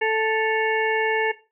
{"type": "harmonic tone with a mistuned harmonic", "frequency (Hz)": 440, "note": "A4", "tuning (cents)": 0, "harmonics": [1, 2, 4, 5, 6], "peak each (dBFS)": [-22, -26, -25, -27, -31], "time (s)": [0.01, 1.32], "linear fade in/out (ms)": 10, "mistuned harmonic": 6, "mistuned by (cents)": 91, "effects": ["noise-tail reverb RT60 0.3 s tail -17 dB re dry"]}